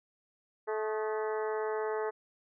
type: harmonic tone with a mistuned harmonic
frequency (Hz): 216.7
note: A3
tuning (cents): -26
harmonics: 2 / 3 / 4 / 5 / 6 / 7 / 8 / 9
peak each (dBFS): -32 / -41 / -39 / -44 / -45 / -47 / -48 / -50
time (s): 0.67-2.11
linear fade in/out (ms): 20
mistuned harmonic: 6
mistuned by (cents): -60
effects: none